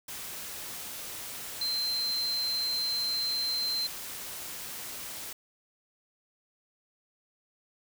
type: tone in noise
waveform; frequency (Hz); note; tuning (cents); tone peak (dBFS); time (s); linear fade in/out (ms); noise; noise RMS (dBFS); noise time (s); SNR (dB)
sine; 4115; C8; -30; -28; 1.61-3.87; 5; white; -40; 0.08-5.33; +9
effects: none